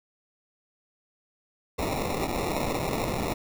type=noise with sample-and-hold; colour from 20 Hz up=white; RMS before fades=-29 dBFS; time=1.78-3.34 s; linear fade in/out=10 ms; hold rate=1575 Hz; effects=none